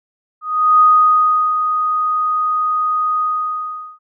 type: tone with ADSR envelope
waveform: sine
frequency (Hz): 1244.5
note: D#6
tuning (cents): 0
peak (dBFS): -6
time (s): 0.41-3.99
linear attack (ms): 390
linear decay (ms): 740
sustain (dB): -8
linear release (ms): 780
effects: none